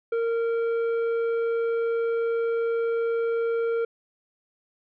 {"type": "tone with tanh clipping", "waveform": "triangle", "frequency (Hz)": 461.3, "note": "A#4", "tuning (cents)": -18, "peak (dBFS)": -24, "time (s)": [0.12, 3.85], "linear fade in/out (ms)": 5, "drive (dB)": 12, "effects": []}